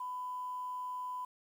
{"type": "tone with quantisation", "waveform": "sine", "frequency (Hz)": 1000, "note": "B5", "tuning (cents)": 21, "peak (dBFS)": -37, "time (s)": [0, 1.25], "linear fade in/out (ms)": 5, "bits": 10, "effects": []}